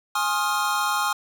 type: chord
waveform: square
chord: F minor seventh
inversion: first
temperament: equal with one note detuned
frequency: 830.6 / 1065.4 / 1244.5 / 1396.9 Hz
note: Ab5 / C6 / Eb6 / F6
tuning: 0 / +31 / 0 / 0 cents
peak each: -28 dBFS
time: 0.15-1.13 s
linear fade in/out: 5 ms
effects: none